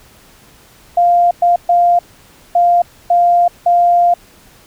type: tone bursts at uneven times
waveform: sine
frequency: 698.5 Hz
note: F5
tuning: in tune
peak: -7 dBFS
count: 6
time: 0.97-1.31 / 1.42-1.56 / 1.69-1.99 / 2.55-2.82 / 3.1-3.48 / 3.66-4.14 s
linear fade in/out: 5 ms
effects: pink hiss -45 dBFS RMS until 4.66 s